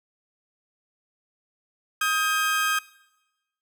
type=tone pair together; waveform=30% pulse; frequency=1258 / 1599.9 Hz; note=D#6 / G6; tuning=+19 / +35 cents; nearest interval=major third; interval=416 cents; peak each=-22 dBFS; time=2.01-2.79 s; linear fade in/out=5 ms; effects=noise-tail reverb RT60 1.0 s tail -20 dB re dry